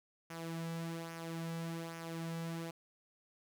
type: tone with flanger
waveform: sawtooth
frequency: 165.5 Hz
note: E3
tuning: 7 cents sharp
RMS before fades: -42 dBFS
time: 0.3-2.71 s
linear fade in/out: 5 ms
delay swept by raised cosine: 0.24 to 2.84 ms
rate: 1.2 Hz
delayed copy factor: -0.55
effects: none